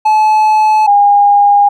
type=tone pair in turn; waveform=triangle / sine; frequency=861 / 813.3 Hz; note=A5 / G#5; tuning=-38 / -36 cents; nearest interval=minor second; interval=98 cents; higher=first; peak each=-4 dBFS; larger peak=neither; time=0.05-0.87 / 0.87-1.69 s; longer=neither; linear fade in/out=10 ms; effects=none